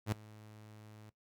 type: tone with ADSR envelope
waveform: sawtooth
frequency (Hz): 107.2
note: A2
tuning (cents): -45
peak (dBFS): -26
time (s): 0.06-1.1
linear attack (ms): 62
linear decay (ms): 5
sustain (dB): -23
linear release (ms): 4
effects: noise-tail reverb RT60 0.1 s tail -17 dB re dry